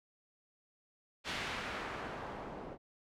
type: noise with low-pass filter sweep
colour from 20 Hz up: white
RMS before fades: -42 dBFS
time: 1.24-2.78 s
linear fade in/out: 50 ms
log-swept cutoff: 3300 to 560 Hz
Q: 0.93
effects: none